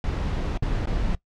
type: noise with dropouts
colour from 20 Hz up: brown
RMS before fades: -25 dBFS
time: 0.04-1.15 s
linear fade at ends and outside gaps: 1 ms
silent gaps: 0.575-0.624 / 0.857-0.872 s
effects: noise-tail reverb RT60 0.1 s tail -20 dB re dry + low-pass 5000 Hz 12 dB/octave